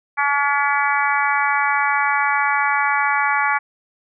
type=harmonic tone; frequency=284.6 Hz; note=C#4; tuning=46 cents sharp; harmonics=3 / 4 / 5 / 6 / 7 / 8; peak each=-21 / -22 / -23 / -24 / -24 / -25 dBFS; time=0.17-3.59 s; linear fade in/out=20 ms; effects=none